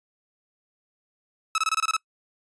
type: tone bursts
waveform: sawtooth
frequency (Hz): 1296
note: E6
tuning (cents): -30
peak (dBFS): -17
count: 8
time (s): 1.55-1.966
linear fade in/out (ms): 2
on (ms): 31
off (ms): 24
effects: noise-tail reverb RT60 0.1 s tail -26 dB re dry + resampled to 22050 Hz